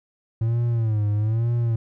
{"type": "tone with vibrato", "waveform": "triangle", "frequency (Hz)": 111.1, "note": "A2", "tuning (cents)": 17, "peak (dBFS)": -17, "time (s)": [0.41, 1.76], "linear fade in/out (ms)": 5, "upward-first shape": "sine", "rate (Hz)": 1.1, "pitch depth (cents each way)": 120, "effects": []}